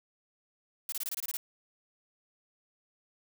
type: noise bursts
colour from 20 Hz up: blue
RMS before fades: -35 dBFS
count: 9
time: 0.89-1.37 s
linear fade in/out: 2 ms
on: 32 ms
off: 24 ms
effects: none